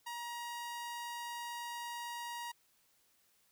sawtooth tone, 949 Hz, A#5, 31 cents sharp, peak -37 dBFS, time 0.06-2.52 s, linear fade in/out 10 ms, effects white hiss -72 dBFS RMS until 3.51 s

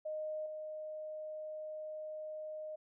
sine tone with level steps, 618 Hz, D#5, 12 cents flat, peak -37 / -41 dBFS, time 0.05-2.76 s, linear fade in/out 10 ms, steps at 0.46 s, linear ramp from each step 2 ms, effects none

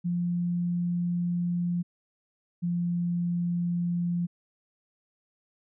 sine tone pair in turn, 174.61 / 173.72 Hz, F3 / F3, 0 / -9 cents, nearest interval unison, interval 9 cents, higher first, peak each -25 dBFS, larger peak neither, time 0.04-1.83 / 2.62-4.27 s, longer first, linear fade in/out 20 ms, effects none

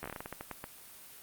slowing click train, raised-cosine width 0.5 ms, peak -24 dBFS, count 13, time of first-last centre 0.03-0.641 s, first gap 12 ms, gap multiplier 1.24, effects white hiss -52 dBFS RMS until 1.22 s + Opus 32 kbps

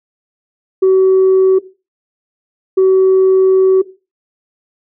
sine tone pair in turn, 378.6 / 378.6 Hz, F#4 / F#4, +40 / +40 cents, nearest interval unison, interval 0 cents, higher neither, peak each -4 dBFS, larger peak neither, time 0.82-1.59 / 2.77-3.82 s, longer second, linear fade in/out 10 ms, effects noise-tail reverb RT60 0.3 s tail -17 dB re dry + tanh soft clip ceiling -4 dBFS

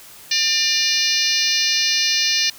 harmonic tone with a mistuned harmonic, 598 Hz, D5, 31 cents sharp, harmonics 3 / 4 / 5 / 6 / 7 / 8 / 9 / 10, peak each -27 / -25 / -25 / -26 / -22 / -24 / -24 / -24 dBFS, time 0.31-2.5 s, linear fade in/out 5 ms, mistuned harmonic 5, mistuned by -72 cents, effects white hiss -42 dBFS RMS until 2.58 s

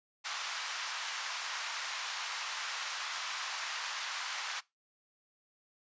pink band-pass noise, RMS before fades -39 dBFS, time 0.24-4.61 s, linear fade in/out 20 ms, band 960 to 6700 Hz, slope 24 dB/octave, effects noise-tail reverb RT60 0.2 s tail -21 dB re dry + resampled to 16000 Hz

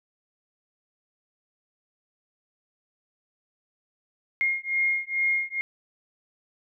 sine beating tone pair, 2136 / 2138.3 Hz, C7 / C7, +35 / +37 cents, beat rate 2.3 Hz, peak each -26 dBFS, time 4.41-5.61 s, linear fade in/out 0 ms, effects none

